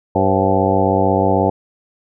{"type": "harmonic tone with a mistuned harmonic", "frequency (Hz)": 96.1, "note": "G2", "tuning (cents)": -34, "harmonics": [1, 2, 3, 4, 5, 6, 7, 8, 9], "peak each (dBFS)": [-21, -21, -21, -21, -21, -21, -21, -21, -21], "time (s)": [0.15, 1.5], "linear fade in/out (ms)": 5, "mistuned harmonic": 6, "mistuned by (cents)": -92, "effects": []}